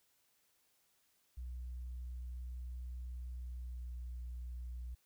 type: tone with pitch glide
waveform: sine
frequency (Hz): 61.74 to 60.85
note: B1 to B1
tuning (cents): 0 to -25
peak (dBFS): -40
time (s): 1.37-4.95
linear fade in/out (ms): 10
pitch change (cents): -25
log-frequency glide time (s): 3.36-3.91
effects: tanh soft clip ceiling -39 dBFS + white hiss -75 dBFS RMS until 5.05 s